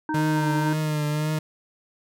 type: harmonic tone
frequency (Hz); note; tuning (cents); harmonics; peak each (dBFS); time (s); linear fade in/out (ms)
310; D#4; -6; 1 / 3 / 5; -26 / -28 / -33; 0.09-0.73; 2
type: tone with vibrato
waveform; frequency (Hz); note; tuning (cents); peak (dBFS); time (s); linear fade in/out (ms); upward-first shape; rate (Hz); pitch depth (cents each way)
40% pulse; 152; D#3; -40; -22; 0.14-1.39; 5; triangle; 1.9; 41
effects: none